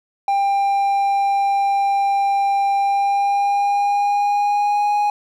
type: tone with pitch glide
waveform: triangle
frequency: 795 to 827.3 Hz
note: G5 to G#5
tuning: +24 to -7 cents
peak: -13 dBFS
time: 0.28-5.1 s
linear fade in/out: 2 ms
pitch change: +69 cents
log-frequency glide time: 2.78-4.95 s
effects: none